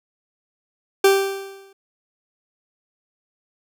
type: tone with exponential decay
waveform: 40% pulse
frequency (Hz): 391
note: G4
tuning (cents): -4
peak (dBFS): -9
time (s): 1.04-1.73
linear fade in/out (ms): 5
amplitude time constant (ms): 150
effects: none